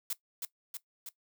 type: noise with echo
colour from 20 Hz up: blue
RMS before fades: -34 dBFS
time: 0.1-0.13 s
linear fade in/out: 2 ms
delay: 320 ms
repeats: 3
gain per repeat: -3 dB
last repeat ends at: 1.09 s
effects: noise-tail reverb RT60 0.1 s tail -17 dB re dry